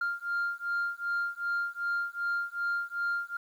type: beating tone pair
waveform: sine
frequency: 1396.9 / 1399.5 Hz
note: F6 / F6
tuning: 0 / +3 cents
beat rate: 2.6 Hz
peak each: -31 dBFS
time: 0.01-3.37 s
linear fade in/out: 5 ms
effects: tanh soft clip ceiling -25 dBFS + 10-bit